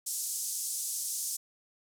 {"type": "band-pass noise", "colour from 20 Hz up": "pink", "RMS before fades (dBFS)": -35, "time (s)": [0.06, 1.37], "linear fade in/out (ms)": 10, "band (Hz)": [6200, 12000], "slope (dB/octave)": 24, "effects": []}